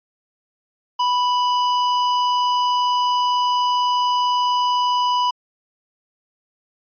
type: tone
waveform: square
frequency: 987.8 Hz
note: B5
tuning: in tune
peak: -17 dBFS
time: 0.99-5.31 s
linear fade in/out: 10 ms
effects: resampled to 11025 Hz